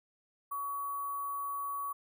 sine tone with sample-and-hold, 1125 Hz, C#6, 25 cents sharp, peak -34 dBFS, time 0.51-1.93 s, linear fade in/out 10 ms, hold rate 11025 Hz, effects none

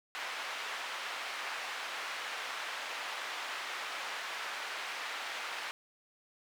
white band-pass noise, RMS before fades -40 dBFS, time 0.15-5.71 s, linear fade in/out 0 ms, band 790 to 2400 Hz, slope 12 dB/octave, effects none

